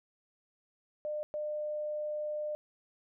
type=tone bursts at uneven times; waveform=sine; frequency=602 Hz; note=D5; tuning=43 cents sharp; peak=-33 dBFS; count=2; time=1.05-1.23 / 1.34-2.55 s; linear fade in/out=0 ms; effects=none